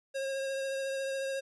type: tone with vibrato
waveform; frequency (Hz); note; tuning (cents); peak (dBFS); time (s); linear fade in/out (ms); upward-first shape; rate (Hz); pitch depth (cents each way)
square; 540; C#5; -45; -33; 0.14-1.41; 20; triangle; 14; 18
effects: resampled to 24000 Hz